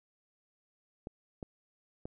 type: clicks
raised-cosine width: 2 ms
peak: -27 dBFS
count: 3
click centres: 1.071 / 1.428 / 2.055 s
effects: none